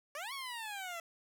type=exponential two-way sweep; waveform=15% pulse; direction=up then down; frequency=556 to 1129 to 660 Hz; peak=-34 dBFS; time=0.15-1 s; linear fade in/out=2 ms; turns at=0.33 s; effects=none